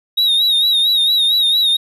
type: tone with vibrato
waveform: triangle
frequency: 3781 Hz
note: A#7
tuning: 24 cents sharp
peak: -10 dBFS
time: 0.17-1.77 s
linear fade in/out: 10 ms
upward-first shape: sine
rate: 4.4 Hz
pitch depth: 69 cents each way
effects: none